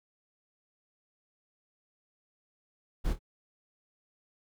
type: noise with echo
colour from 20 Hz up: brown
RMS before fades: -29 dBFS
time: 3.04-3.14 s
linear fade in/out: 20 ms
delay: 26 ms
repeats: 2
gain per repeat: -10 dB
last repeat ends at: 3.192 s
effects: none